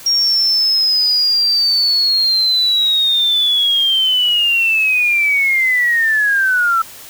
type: linear sweep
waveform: sine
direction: down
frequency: 5600 to 1320 Hz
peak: -11 dBFS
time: 0.06-6.82 s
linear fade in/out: 5 ms
effects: white hiss -36 dBFS RMS until 7.09 s